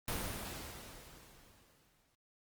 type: noise with exponential decay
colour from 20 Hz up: pink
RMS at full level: -36 dBFS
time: 0.08-2.15 s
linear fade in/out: 1 ms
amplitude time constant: 450 ms
effects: Opus 32 kbps